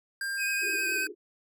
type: tone with pitch glide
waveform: square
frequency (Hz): 1598 to 1545.4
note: G6 to G6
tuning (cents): +33 to -25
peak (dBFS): -31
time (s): 0.21-1.07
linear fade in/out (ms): 2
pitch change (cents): -58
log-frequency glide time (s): 0.67-0.96
type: tone with vibrato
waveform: 45% pulse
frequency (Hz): 2517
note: D#7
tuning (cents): +19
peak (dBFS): -29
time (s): 0.37-1.08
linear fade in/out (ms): 50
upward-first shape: sine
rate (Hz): 9.4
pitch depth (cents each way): 25
type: band-pass noise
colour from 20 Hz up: pink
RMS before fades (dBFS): -41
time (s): 0.61-1.15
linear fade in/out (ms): 50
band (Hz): 320 to 430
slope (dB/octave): 96
effects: none